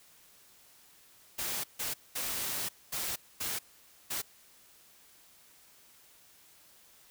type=noise bursts at uneven times; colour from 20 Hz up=white; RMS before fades=-35 dBFS; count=6; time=1.38-1.64 / 1.79-1.94 / 2.15-2.69 / 2.92-3.16 / 3.4-3.59 / 4.1-4.22 s; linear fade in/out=10 ms; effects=white hiss -60 dBFS RMS until 7.1 s